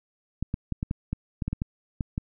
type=clicks; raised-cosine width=5 ms; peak=-15 dBFS; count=12; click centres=0.426 / 0.541 / 0.723 / 0.829 / 0.911 / 1.13 / 1.422 / 1.48 / 1.53 / 1.619 / 2.008 / 2.179 s; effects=none